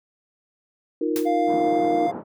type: chord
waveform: sine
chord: Eb suspended second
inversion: none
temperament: equal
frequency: 311.1 / 349.2 / 466.2 Hz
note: Eb4 / F4 / Bb4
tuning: 0 / 0 / 0 cents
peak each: -24 / -26 / -26 dBFS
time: 1.01-2.07 s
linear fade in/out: 5 ms
type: noise with exponential decay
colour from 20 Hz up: white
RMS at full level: -29 dBFS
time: 1.16-1.33 s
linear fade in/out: 0 ms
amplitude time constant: 36 ms
type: tone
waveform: triangle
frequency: 698.5 Hz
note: F5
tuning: in tune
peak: -19 dBFS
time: 1.25-2.12 s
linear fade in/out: 20 ms
type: band-pass noise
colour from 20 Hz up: pink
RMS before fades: -34 dBFS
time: 1.46-2.24 s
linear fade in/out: 50 ms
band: 160 to 1000 Hz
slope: 24 dB/octave
effects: none